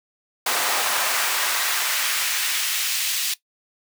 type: noise with high-pass filter sweep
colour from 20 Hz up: pink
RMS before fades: -23 dBFS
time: 0.46-3.34 s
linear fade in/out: 5 ms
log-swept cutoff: 680 to 3300 Hz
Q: 0.95
effects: noise-tail reverb RT60 0.1 s tail -17 dB re dry

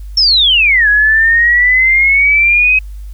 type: exponential two-way sweep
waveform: sine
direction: down then up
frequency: 5500 to 1661.2 to 2547 Hz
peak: -6 dBFS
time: 0.17-2.79 s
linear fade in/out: 5 ms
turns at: 0.88 s
effects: added 50 Hz sine -24 dBFS peak until 3.13 s + white hiss -51 dBFS RMS until 3.13 s

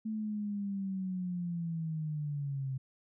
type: linear sweep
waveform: sine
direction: down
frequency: 220 to 130.81 Hz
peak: -33 dBFS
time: 0.05-2.78 s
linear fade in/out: 10 ms
effects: none

